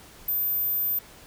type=tone; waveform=sine; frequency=13760 Hz; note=A9; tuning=40 cents flat; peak=-23 dBFS; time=0.28-0.99 s; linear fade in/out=5 ms; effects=pink hiss -49 dBFS RMS until 1.26 s